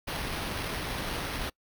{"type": "noise with sample-and-hold", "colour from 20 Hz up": "pink", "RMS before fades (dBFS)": -34, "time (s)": [0.07, 1.5], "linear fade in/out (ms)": 10, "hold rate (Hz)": 7350, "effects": ["noise-tail reverb RT60 0.1 s tail -25 dB re dry"]}